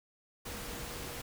sine tone in noise, 479.5 Hz, A#4, 49 cents sharp, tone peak -52 dBFS, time 0.45-1.22 s, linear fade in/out 10 ms, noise pink, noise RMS -42 dBFS, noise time 0.45-1.22 s, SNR -13 dB, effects none

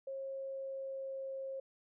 sine tone with pitch glide, 540 to 536.6 Hz, C#5 to C5, -45 to +44 cents, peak -39 dBFS, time 0.07-1.6 s, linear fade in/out 5 ms, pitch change -11 cents, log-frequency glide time 0.3-1.33 s, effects none

